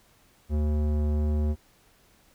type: tone with low-pass filter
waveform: square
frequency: 75.1 Hz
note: D2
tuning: 39 cents sharp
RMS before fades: -25 dBFS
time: 0.49-1.56 s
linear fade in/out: 50 ms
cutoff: 480 Hz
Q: 0.69
effects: pink hiss -61 dBFS RMS until 2.34 s